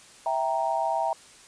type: chord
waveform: sine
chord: E diminished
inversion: none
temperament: equal with one note detuned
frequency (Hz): 657.4 / 784 / 932.3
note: E5 / G5 / Bb5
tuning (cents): -5 / 0 / 0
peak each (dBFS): -28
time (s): 0.26-1.13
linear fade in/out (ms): 2
effects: white hiss -51 dBFS RMS until 1.47 s + resampled to 22050 Hz